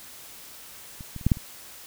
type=clicks; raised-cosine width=5 ms; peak=-27 / -23 / -29 / -8 / -6 / -26 dBFS; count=6; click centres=1.008 / 1.163 / 1.212 / 1.266 / 1.318 / 1.371 s; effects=white hiss -45 dBFS RMS until 1.86 s